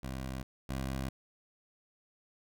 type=tone pair in turn; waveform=15% pulse; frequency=65.41 / 66.25 Hz; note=C2 / C2; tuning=0 / +22 cents; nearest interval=unison; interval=22 cents; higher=second; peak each=-31 / -28 dBFS; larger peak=second; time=0.03-0.43 / 0.69-1.09 s; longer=neither; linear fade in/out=5 ms; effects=none